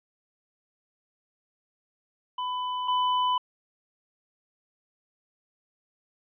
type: tone pair in turn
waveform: square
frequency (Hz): 1000 / 1000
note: B5 / B5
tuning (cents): +21 / +21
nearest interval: unison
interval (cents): 0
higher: neither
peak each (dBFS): -29 / -23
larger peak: second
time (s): 2.38-2.88 / 2.88-3.38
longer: neither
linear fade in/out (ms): 5
effects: resampled to 8000 Hz